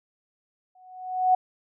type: tone with exponential growth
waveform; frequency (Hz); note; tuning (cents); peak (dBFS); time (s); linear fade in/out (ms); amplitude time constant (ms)
sine; 740; F#5; 0; -14; 0.75-1.35; 5; 130
effects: none